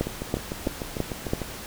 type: two click trains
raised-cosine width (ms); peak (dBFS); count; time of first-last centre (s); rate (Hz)
2; -16 / -10; 10 / 5; 0.07-1.417 / 0.01-1.335; 6.68 / 3.02
effects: pink hiss -38 dBFS RMS until 1.66 s